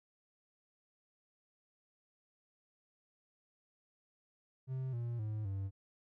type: tone with pitch steps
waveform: triangle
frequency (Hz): 130.81 / 118.58 / 107.49 / 97.43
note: C3 / A#2 / A2 / G2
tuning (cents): 0 / +30 / -40 / -10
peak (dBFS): -34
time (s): 4.67-5.71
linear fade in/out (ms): 50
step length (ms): 260
effects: none